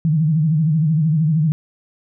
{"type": "tone with vibrato", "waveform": "sine", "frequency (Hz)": 156.4, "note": "D#3", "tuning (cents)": 9, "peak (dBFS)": -13, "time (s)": [0.05, 1.52], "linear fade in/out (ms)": 0, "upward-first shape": "sine", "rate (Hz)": 13, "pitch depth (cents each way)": 110, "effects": []}